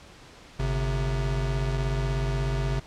square tone pair together, 49.71 / 132.7 Hz, G1 / C3, +25 / +25 cents, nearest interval octave + perfect fourth, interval 1700 cents, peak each -28 dBFS, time 0.59-2.8 s, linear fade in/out 10 ms, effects pink hiss -49 dBFS RMS until 2.86 s + low-pass 6000 Hz 12 dB/octave

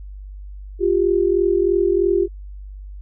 sine tone pair together, 351.7 / 394.8 Hz, F4 / G4, +12 / +12 cents, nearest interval major second, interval 200 cents, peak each -17 / -17 dBFS, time 0.79-2.28 s, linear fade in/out 50 ms, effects added 49 Hz sine -32 dBFS peak until 3.01 s

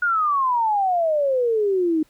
sine exponential sweep, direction down, 1460 to 305.5 Hz, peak -17 dBFS, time 0.02-2.03 s, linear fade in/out 5 ms, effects pink hiss -60 dBFS RMS until 2.09 s

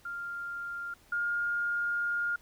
sine tone pair in turn, 1396.9 / 1415.6 Hz, F6 / F6, 0 / +23 cents, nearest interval unison, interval 23 cents, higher second, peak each -35 / -28 dBFS, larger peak second, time 0.05-0.94 / 1.12-2.36 s, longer second, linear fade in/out 5 ms, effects pink hiss -61 dBFS RMS until 2.41 s

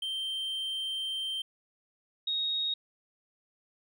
triangle / sine tone pair in turn, 3136 / 3753 Hz, G7 / A#7, 0 / +11 cents, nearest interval minor third, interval 311 cents, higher second, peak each -30 / -28 dBFS, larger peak second, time 0.02-1.42 / 2.27-2.74 s, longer first, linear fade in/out 5 ms, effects none

